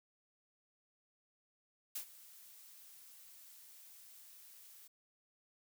blue noise with ADSR envelope, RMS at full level -40 dBFS, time 1.95-4.88 s, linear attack 9 ms, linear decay 87 ms, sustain -18 dB, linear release 11 ms, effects none

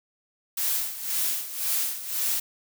blue noise with tremolo, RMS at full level -25 dBFS, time 0.57-2.4 s, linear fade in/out 5 ms, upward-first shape sine, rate 1.9 Hz, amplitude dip 75%, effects none

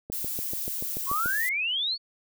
click train, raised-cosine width 2 ms, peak -23 dBFS, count 9, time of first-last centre 0.1-1.259 s, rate 6.9 Hz
violet noise, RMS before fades -32 dBFS, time 0.12-1.49 s, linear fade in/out 0 ms
sine exponential sweep, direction up, 1046.5 to 4521 Hz, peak -25 dBFS, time 1.06-1.98 s, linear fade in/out 50 ms
effects none

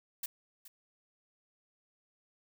blue noise with echo, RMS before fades -37 dBFS, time 0.23-0.26 s, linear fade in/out 5 ms, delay 420 ms, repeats 1, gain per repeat -15 dB, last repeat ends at 0.68 s, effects none

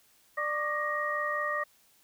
sine tone cluster, 593 / 1138 / 1203 / 1878 Hz, D5 / C#6 / D6 / A#6, +17 / +45 / +41 / +12 cents, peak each -35 / -39 / -33 / -32 dBFS, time 0.37-1.64 s, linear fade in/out 10 ms, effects white hiss -64 dBFS RMS until 2.03 s

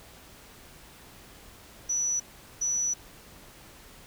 sine tone bursts at uneven times, 5920 Hz, F#8, in tune, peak -25 dBFS, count 2, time 1.89-2.2 / 2.61-2.94 s, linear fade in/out 10 ms, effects pink hiss -51 dBFS RMS until 4.06 s

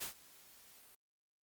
white noise with ADSR envelope, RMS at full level -40 dBFS, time 0-0.95 s, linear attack 22 ms, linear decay 110 ms, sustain -21 dB, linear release 4 ms, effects Opus 48 kbps

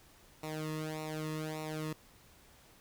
sawtooth tone with flanger, 155.56 Hz, D#3, in tune, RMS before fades -39 dBFS, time 0.43-1.93 s, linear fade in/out 5 ms, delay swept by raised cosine 0.62 to 1.34 ms, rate 1.7 Hz, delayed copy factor -0.9, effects pink hiss -61 dBFS RMS until 2.8 s

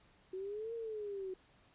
sine exponential two-way sweep, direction up then down, 368.9 to 466.2 to 368.9 Hz, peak -39 dBFS, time 0.33-1.34 s, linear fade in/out 5 ms, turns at 0.74 s, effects pink hiss -67 dBFS RMS until 1.74 s + resampled to 8000 Hz

